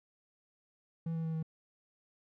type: tone with pitch steps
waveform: triangle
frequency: 164.6 / 162.99 / 161.4 / 159.82 Hz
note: E3 / E3 / E3 / D#3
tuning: -2 / -19 / -36 / +47 cents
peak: -31 dBFS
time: 1.06-1.428 s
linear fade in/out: 5 ms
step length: 92 ms
effects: none